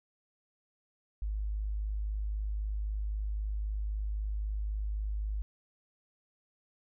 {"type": "tone", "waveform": "sine", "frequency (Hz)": 51.91, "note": "G#1", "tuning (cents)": 0, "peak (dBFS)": -31, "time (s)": [1.22, 5.42], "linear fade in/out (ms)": 0, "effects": []}